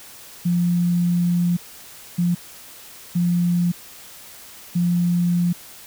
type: tone bursts at uneven times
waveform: sine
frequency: 174.61 Hz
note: F3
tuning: in tune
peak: -16 dBFS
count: 4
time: 0.45-1.57 / 2.18-2.35 / 3.15-3.72 / 4.75-5.53 s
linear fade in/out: 10 ms
effects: white hiss -42 dBFS RMS until 5.86 s